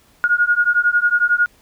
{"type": "beating tone pair", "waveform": "sine", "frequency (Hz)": [1430, 1441], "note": ["F6", "F#6"], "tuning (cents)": [41, -46], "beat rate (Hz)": 11, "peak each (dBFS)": [-16, -16], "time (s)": [0.24, 1.46], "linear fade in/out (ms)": 0, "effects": ["pink hiss -54 dBFS RMS until 1.61 s"]}